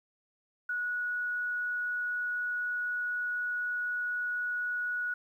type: tone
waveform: sine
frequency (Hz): 1463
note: F#6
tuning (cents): -20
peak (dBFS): -30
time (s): 0.69-5.14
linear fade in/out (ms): 5
effects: 11-bit